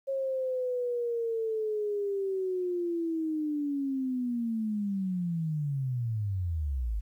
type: linear sweep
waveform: sine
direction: down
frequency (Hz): 545 to 48.66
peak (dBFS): -28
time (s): 0.07-7.01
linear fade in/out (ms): 20
effects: 11-bit